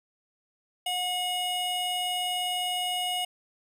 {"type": "tone pair together", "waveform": "square", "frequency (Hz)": [724.6, 2895], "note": ["F#5", "F#7"], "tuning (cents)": [-36, -38], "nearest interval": "2 octaves", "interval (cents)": 2398, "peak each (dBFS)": [-32, -30], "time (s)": [0.86, 3.25], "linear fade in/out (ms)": 5, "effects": ["resampled to 32000 Hz", "11-bit"]}